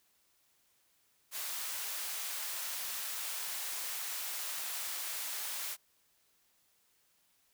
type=high-pass noise; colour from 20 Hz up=white; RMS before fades=-39 dBFS; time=1.31-5.77 s; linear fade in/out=50 ms; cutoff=740 Hz; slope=12 dB/octave; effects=white hiss -72 dBFS RMS until 7.53 s